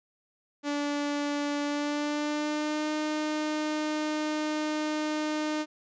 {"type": "tone with pitch glide", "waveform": "sawtooth", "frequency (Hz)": [289.7, 305.5], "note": ["D4", "D#4"], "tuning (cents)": [-24, -32], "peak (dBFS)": -24, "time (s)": [0.63, 5.66], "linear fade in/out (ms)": 50, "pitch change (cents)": 92, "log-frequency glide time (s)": [1.63, 2.91], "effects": ["resampled to 16000 Hz"]}